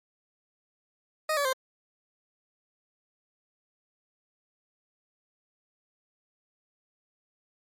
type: tone with pitch steps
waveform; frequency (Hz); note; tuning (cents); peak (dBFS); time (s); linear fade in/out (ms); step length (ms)
20% pulse; 622.3 / 570.7 / 523.3; D#5 / D5 / C5; 0 / -50 / 0; -20; 1.29-1.53; 5; 80
effects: MP3 64 kbps